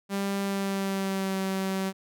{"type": "tone with pitch glide", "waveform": "sawtooth", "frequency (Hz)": [197.8, 191.5], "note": ["G3", "G3"], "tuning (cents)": [16, -40], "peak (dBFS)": -23, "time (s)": [0.09, 1.93], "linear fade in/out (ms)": 50, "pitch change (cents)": -56, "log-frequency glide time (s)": [0.41, 1.38], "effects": []}